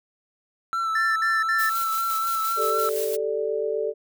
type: tone with vibrato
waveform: triangle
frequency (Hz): 1335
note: E6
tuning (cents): +22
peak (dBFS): -21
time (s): 0.73-2.89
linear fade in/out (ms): 0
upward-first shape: sine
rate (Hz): 4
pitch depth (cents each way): 27
type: tone bursts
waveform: triangle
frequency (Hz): 1770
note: A6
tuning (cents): +10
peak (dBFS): -20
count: 3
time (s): 0.95-1.696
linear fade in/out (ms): 5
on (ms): 210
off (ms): 58
type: noise with tremolo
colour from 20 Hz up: blue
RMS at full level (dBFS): -32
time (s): 1.58-3.17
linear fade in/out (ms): 20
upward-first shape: square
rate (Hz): 5.8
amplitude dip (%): 35
type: chord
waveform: sine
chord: G suspended second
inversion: none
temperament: equal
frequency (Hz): 392 / 440 / 587.3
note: G4 / A4 / D5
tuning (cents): 0 / 0 / 0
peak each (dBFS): -30 / -25 / -29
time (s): 2.56-3.94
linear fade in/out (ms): 50
effects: none